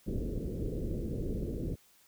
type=low-pass noise; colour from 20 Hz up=pink; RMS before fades=-35 dBFS; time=0.06-1.76 s; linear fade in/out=20 ms; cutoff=500 Hz; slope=48 dB/octave; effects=white hiss -64 dBFS RMS until 2.07 s